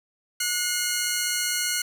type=tone pair together; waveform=10% pulse; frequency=1457 / 2128 Hz; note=F#6 / C7; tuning=-27 / +29 cents; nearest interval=perfect fifth; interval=656 cents; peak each=-18 dBFS; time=0.4-1.82 s; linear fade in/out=5 ms; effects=none